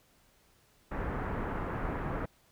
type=low-pass noise; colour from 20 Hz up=pink; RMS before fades=-35 dBFS; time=0.91-2.26 s; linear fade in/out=10 ms; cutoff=1700 Hz; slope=24 dB/octave; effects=pink hiss -66 dBFS RMS until 2.51 s